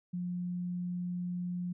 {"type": "tone", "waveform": "sine", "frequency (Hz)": 177.8, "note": "F3", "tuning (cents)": 31, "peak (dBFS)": -33, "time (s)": [0.13, 1.73], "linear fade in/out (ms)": 10, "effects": []}